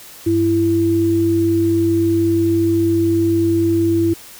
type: tone pair together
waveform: sine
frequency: 99.3 / 333.7 Hz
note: G2 / E4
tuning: +23 / +21 cents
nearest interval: octave + major sixth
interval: 2098 cents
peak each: -21 / -13 dBFS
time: 0.26-4.14 s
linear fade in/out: 10 ms
effects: white hiss -39 dBFS RMS until 4.39 s